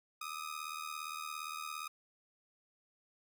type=ring-modulated tone; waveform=sawtooth; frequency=1244.5 Hz; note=D#6; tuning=in tune; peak=-34 dBFS; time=0.21-1.88 s; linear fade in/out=5 ms; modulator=38.7 Hz; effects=none